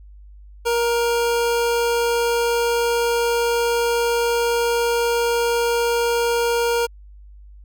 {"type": "tone pair together", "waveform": "square", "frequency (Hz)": [471.4, 934.1], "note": ["A#4", "A#5"], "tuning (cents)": [19, 3], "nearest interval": "octave", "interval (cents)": 1184, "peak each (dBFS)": [-19, -25], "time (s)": [0.65, 6.87], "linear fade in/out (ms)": 20, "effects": ["added 50 Hz sine -40 dBFS peak until 7.64 s"]}